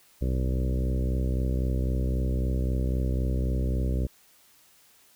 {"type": "harmonic tone with a mistuned harmonic", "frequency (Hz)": 63.8, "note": "C2", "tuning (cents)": -43, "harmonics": [1, 2, 3, 4, 5, 6, 7, 8, 9], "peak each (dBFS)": [-25, -31, -35, -37, -39, -41, -42, -43, -44], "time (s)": [0.21, 4.07], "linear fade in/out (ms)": 10, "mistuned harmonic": 1, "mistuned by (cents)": -20, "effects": ["white hiss -59 dBFS RMS until 5.15 s"]}